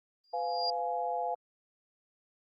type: tone with exponential growth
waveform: sine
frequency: 4808 Hz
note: D8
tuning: 40 cents sharp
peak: -28 dBFS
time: 0.24-0.7 s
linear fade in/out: 2 ms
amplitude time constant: 100 ms
type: chord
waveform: sine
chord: F diminished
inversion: second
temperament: just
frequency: 502.9 / 698.5 / 838.1 Hz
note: Cb5 / F5 / Ab5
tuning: +31 / 0 / +16 cents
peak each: -37 / -33 / -35 dBFS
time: 0.33-1.35 s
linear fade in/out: 10 ms
effects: Opus 24 kbps